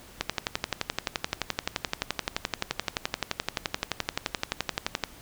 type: click train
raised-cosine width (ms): 0.2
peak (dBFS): -8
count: 57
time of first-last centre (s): 0.21-5.038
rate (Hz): 11.6
effects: pink hiss -50 dBFS RMS until 5.21 s